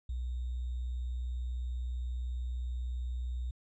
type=tone with sample-and-hold; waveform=sine; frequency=61.5 Hz; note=B1; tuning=7 cents flat; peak=-33 dBFS; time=0.09-3.51 s; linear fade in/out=5 ms; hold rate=3675 Hz; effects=resampled to 16000 Hz